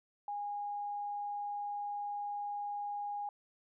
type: tone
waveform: sine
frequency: 820 Hz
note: G#5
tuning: 22 cents flat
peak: -36 dBFS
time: 0.28-3.29 s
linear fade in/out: 2 ms
effects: none